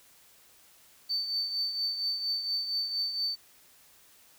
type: tone with tremolo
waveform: sine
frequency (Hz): 4549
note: C#8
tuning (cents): +44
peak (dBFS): -25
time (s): 1.09-3.36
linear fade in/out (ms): 20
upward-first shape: triangle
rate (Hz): 4.3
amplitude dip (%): 65
effects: tanh soft clip ceiling -23 dBFS + white hiss -59 dBFS RMS until 4.38 s